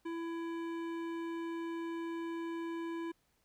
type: tone with hard clipping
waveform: sine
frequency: 333.4 Hz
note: E4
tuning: 20 cents sharp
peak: -39 dBFS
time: 0.05-3.12 s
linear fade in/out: 10 ms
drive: 14 dB
effects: pink hiss -75 dBFS RMS until 3.44 s